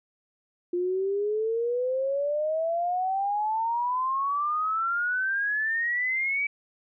sine exponential sweep, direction up, 349.2 to 2302 Hz, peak -24 dBFS, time 0.73-6.47 s, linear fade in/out 5 ms, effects none

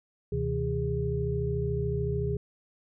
sine tone cluster, 74.4 / 128.1 / 161.8 / 409.5 Hz, D2 / C3 / E3 / G#4, +23 / -36 / -32 / -24 cents, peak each -33 / -31 / -34 / -31 dBFS, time 0.32-2.37 s, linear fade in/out 5 ms, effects none

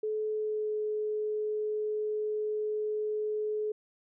sine tone with pitch glide, 430.2 to 426 Hz, A4 to G#4, -39 to +44 cents, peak -29 dBFS, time 0.03-3.72 s, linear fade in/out 5 ms, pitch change -17 cents, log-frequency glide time 0.29-0.77 s, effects none

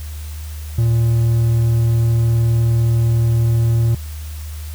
triangle tone, 115.4 Hz, A#2, 17 cents flat, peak -10 dBFS, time 0.78-3.95 s, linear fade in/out 5 ms, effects added 76 Hz sine -26 dBFS peak until 4.74 s + white hiss -40 dBFS RMS until 4.74 s

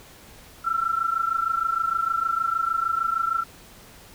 sine tone pair together, 1334 / 1360.5 Hz, E6 / F6, +20 / -46 cents, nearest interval unison, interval 34 cents, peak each -24 / -25 dBFS, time 0.64-3.44 s, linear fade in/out 20 ms, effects pink hiss -48 dBFS RMS until 4.14 s

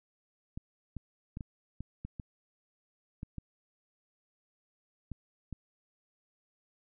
clicks, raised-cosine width 5 ms, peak -27 dBFS, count 11, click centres 0.575 / 0.967 / 1.371 / 1.408 / 1.806 / 2.05 / 2.198 / 3.231 / 3.383 / 5.117 / 5.527 s, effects none

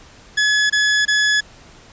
sawtooth tone bursts, 1700 Hz, G#6, 40 cents sharp, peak -10 dBFS, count 3, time 0.37-1.408 s, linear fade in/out 10 ms, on 330 ms, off 24 ms, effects pink hiss -45 dBFS RMS until 1.92 s + resampled to 16000 Hz

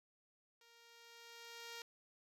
5% pulse tone with level ramp, 466.2 Hz, A#4, in tune, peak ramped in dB -54 to -35 dBFS, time 0.61-1.82 s, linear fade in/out 2 ms, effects low-pass 12000 Hz 12 dB/octave

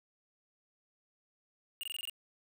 square tone bursts, 2840 Hz, F7, 28 cents sharp, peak -38 dBFS, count 7, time 1.81-2.097 s, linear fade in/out 0 ms, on 23 ms, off 21 ms, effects 13-bit

